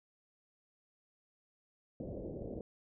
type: low-pass noise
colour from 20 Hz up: white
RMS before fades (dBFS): -43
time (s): 2-2.61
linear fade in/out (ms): 2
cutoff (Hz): 580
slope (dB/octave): 48
effects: none